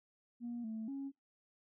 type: tone with pitch steps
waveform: sine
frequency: 238.3 / 221.2 / 274.8 Hz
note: A#3 / A3 / C#4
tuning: +38 / +9 / -15 cents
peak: -38 dBFS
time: 0.4-1.12 s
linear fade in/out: 50 ms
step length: 240 ms
effects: noise-tail reverb RT60 0.2 s tail -23 dB re dry + tanh soft clip ceiling -36 dBFS